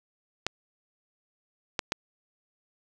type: clicks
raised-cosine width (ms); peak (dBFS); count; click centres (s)
0.2; -9; 3; 0.466 / 1.792 / 1.921
effects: none